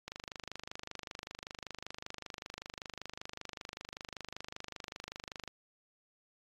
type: click train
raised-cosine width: 0.2 ms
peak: -24 dBFS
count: 137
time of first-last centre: 0.08-5.477 s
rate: 25.2 Hz
effects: AAC 32 kbps